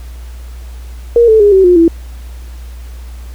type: tone with pitch steps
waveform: sine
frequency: 470.7 / 439.2 / 409.8 / 382.3 / 356.7 / 332.8 Hz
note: A#4 / A4 / G#4 / G4 / F4 / E4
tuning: +17 / -3 / -23 / -43 / +37 / +17 cents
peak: -3 dBFS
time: 1.16-1.88 s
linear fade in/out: 2 ms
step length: 120 ms
effects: added 60 Hz sine -25 dBFS peak until 3.34 s + pink hiss -42 dBFS RMS until 3.34 s